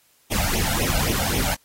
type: noise with flanger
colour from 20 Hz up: pink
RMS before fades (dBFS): -23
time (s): 0.31-1.55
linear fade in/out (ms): 10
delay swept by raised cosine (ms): 0.32 to 1.42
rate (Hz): 3.8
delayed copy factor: +1
effects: white hiss -60 dBFS RMS until 1.64 s + AAC 48 kbps